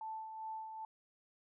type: tone with tremolo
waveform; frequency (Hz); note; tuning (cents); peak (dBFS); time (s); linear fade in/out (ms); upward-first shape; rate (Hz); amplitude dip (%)
sine; 880; A5; 0; -40; 0.01-0.85; 2; sine; 2.5; 45
effects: none